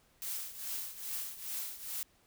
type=noise with tremolo; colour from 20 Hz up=blue; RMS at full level=-37 dBFS; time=0.22-2.03 s; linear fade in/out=0 ms; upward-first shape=triangle; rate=2.4 Hz; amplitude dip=80%; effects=pink hiss -68 dBFS RMS until 2.26 s